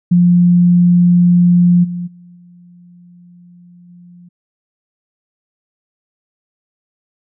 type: tone with level steps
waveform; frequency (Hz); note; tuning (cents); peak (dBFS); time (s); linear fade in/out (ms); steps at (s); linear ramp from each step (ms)
sine; 175.8; F3; +12; -6 / -19 / -37 / -39 / -37; 0.11-4.29; 10; 1.83 / 2.06 / 2.35 / 3.88; 20
effects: none